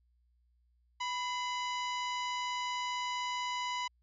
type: harmonic tone with a mistuned harmonic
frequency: 987.8 Hz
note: B5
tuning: in tune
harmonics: 1 / 2 / 3 / 4 / 5 / 6 / 7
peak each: -35 / -41 / -42 / -47 / -50 / -53 / -51 dBFS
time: 1-3.88 s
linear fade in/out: 10 ms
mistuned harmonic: 2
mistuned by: +62 cents
effects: added 60 Hz sine -68 dBFS peak until 4.02 s